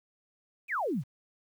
sine exponential sweep, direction down, 2637 to 109.1 Hz, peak -28 dBFS, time 0.68-1.04 s, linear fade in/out 50 ms, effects 10-bit

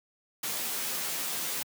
white noise with comb filter, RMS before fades -33 dBFS, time 0.43-1.63 s, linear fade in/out 5 ms, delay 13 ms, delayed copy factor +0.7, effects high-pass 150 Hz 12 dB/octave

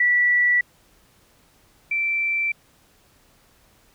sine tone pair in turn, 1955 / 2339 Hz, B6 / D7, -18 / -8 cents, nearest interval minor third, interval 310 cents, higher second, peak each -15 / -20 dBFS, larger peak first, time 0-0.61 / 1.91-2.52 s, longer neither, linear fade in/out 5 ms, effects pink hiss -58 dBFS RMS until 3.94 s

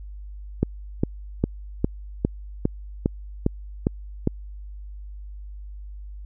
click train, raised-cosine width 3 ms, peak -6 dBFS, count 10, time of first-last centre 0.63-4.274 s, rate 2.47 Hz, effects added 50 Hz sine -35 dBFS peak until 6.25 s

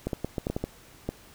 clicks, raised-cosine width 2 ms, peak -15 dBFS, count 9, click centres 0.07 / 0.132 / 0.246 / 0.382 / 0.469 / 0.5 / 0.565 / 0.64 / 1.09 s, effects pink hiss -53 dBFS RMS until 1.34 s

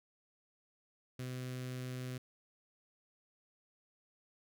sawtooth tone with notch filter, 127.1 Hz, C3, 50 cents flat, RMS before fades -42 dBFS, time 1.19-2.18 s, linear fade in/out 5 ms, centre 870 Hz, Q 1.1, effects none

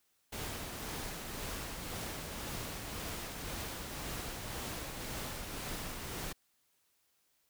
pink noise with tremolo, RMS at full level -40 dBFS, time 0.32-6.33 s, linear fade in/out 10 ms, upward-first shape triangle, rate 1.9 Hz, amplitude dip 35%, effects white hiss -75 dBFS RMS until 7.49 s

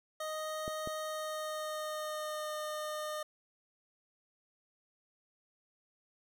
25% pulse tone with pitch glide, 622.3 to 609.5 Hz, D#5 to D#5, 0 to -36 cents, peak -33 dBFS, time 0.2-3.23 s, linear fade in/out 5 ms, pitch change -36 cents, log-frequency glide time 1-2.55 s
clicks, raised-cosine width 2 ms, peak -27 dBFS, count 2, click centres 0.679 / 0.874 s
effects none

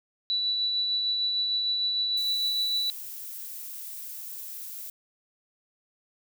sine tone with tremolo, 3951 Hz, B7, in tune, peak -23 dBFS, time 0.3-2.9 s, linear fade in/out 0 ms, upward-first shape triangle, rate 6.6 Hz, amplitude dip 30%
violet noise, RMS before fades -39 dBFS, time 2.17-4.9 s, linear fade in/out 2 ms
effects none

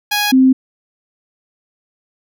10% pulse / sine tone pair in turn, 829 / 261.1 Hz, G#5 / C4, -3 / -3 cents, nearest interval octave + minor sixth, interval 2000 cents, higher first, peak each -6 dBFS, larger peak neither, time 0.11-0.32 / 0.32-0.53 s, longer neither, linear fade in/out 10 ms, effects none

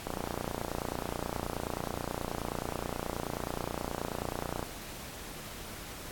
click train, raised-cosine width 1 ms, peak -19 dBFS, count 135, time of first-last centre 0.07-4.628 s, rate 29.4 Hz, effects pink hiss -44 dBFS RMS until 6.11 s + AAC 64 kbps

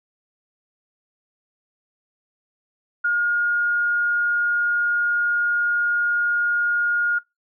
sine tone, 1426 Hz, F6, 36 cents sharp, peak -17 dBFS, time 3.04-7.19 s, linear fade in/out 10 ms, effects noise-tail reverb RT60 0.2 s tail -24 dB re dry

